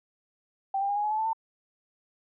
sine tone with pitch steps, 780 / 795.9 / 812.2 / 828.8 / 845.7 / 863 / 880.6 / 898.6 Hz, G5 / G5 / G#5 / G#5 / G#5 / A5 / A5 / A5, -9 / +26 / -39 / -4 / +31 / -34 / +1 / +36 cents, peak -25 dBFS, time 0.74-1.332 s, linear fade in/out 5 ms, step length 74 ms, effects none

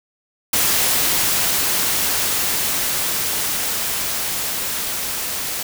white noise with level ramp, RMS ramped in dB -17 to -25 dBFS, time 0.53-5.63 s, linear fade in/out 5 ms, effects none

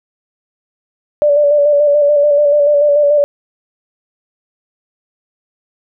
sine tone with vibrato, 583 Hz, D5, 13 cents flat, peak -7 dBFS, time 1.22-3.24 s, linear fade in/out 0 ms, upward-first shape square, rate 6.9 Hz, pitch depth 28 cents each way, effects none

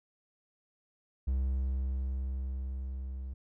triangle tone with level ramp, 65.6 Hz, C2, 5 cents sharp, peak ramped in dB -25 to -35 dBFS, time 1.27-3.34 s, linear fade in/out 10 ms, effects none

